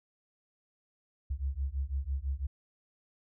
sine beating tone pair, 65.41 / 71.41 Hz, C2 / D2, 0 / -48 cents, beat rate 6 Hz, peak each -34 / -34 dBFS, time 1.3-2.47 s, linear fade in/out 10 ms, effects none

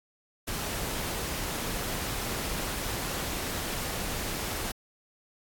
pink noise, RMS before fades -33 dBFS, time 0.47-4.72 s, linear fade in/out 10 ms, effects AAC 64 kbps

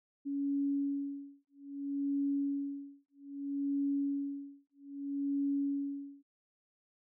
sine tone with tremolo, 280.6 Hz, C#4, 21 cents sharp, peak -29 dBFS, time 0.25-6.23 s, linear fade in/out 20 ms, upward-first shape sine, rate 0.62 Hz, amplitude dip 100%, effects none

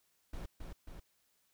brown noise with echo, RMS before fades -42 dBFS, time 0.33-0.46 s, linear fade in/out 5 ms, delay 270 ms, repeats 2, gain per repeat -3 dB, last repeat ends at 1 s, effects white hiss -75 dBFS RMS until 1.53 s

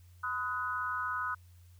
sine tone cluster, 1010 / 1260 / 1477 Hz, B5 / D#6 / F#6, +39 / +21 / -3 cents, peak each -39 / -35 / -36 dBFS, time 0.23-1.35 s, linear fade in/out 10 ms, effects added 88 Hz sine -54 dBFS peak until 1.79 s + white hiss -69 dBFS RMS until 1.79 s

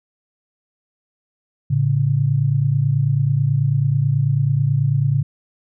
sine tone pair together, 112.3 / 141.49 Hz, A2 / C#3, +36 / +36 cents, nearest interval major third, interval 400 cents, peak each -19 / -16 dBFS, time 1.7-5.23 s, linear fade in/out 10 ms, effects none

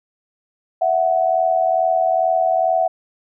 sine tone pair together, 660 / 742.3 Hz, E5 / F#5, +2 / +5 cents, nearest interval major second, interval 203 cents, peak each -17 / -17 dBFS, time 0.81-2.88 s, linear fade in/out 10 ms, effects none

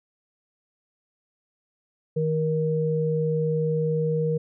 sine tone pair together, 157.34 / 471.5 Hz, D#3 / A#4, +20 / +20 cents, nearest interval octave + perfect fifth, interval 1900 cents, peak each -24 dBFS, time 2.16-4.38 s, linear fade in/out 10 ms, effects none

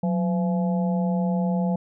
harmonic tone with a mistuned harmonic, 170 Hz, F3, 46 cents flat, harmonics 1 / 3 / 4 / 5, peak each -21 / -31 / -33 / -35 dBFS, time 0.03-1.76 s, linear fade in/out 5 ms, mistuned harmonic 1, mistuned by +120 cents, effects none

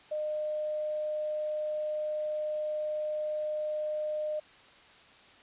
sine tone with quantisation, 609 Hz, D#5, 37 cents flat, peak -30 dBFS, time 0.11-4.4 s, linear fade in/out 10 ms, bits 10, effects white hiss -56 dBFS RMS until 5.42 s + resampled to 8000 Hz

